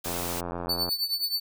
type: noise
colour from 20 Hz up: white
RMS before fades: -34 dBFS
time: 0.04-0.41 s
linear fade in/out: 10 ms
type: click train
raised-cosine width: 1 ms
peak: -19 dBFS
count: 73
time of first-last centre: 0.06-0.889 s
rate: 86.8 Hz
type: tone with tremolo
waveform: 45% pulse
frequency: 4497 Hz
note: C#8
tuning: 24 cents sharp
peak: -22 dBFS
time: 0.69-1.4 s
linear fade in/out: 5 ms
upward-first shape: triangle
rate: 9.5 Hz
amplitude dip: 85%
effects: none